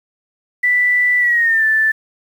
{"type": "tone with pitch glide", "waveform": "sine", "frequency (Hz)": [1975.5, 1760], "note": ["B6", "A6"], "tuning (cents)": [0, 0], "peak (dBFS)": -11, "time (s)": [0.63, 1.92], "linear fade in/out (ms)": 10, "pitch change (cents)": -200, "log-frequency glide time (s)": [1.19, 1.65], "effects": ["7-bit"]}